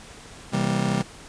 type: chord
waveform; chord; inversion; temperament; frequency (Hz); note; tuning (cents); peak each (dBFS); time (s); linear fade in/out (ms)
40% pulse; C dominant seventh; none; just; 130.81 / 163.52 / 196.22 / 235.5; C3 / E3 / G3 / Bb3; 0 / -14 / +2 / +18; -27 / -27 / -24 / -29; 0.52-1.03; 20
effects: pink hiss -44 dBFS RMS until 1.28 s + resampled to 22050 Hz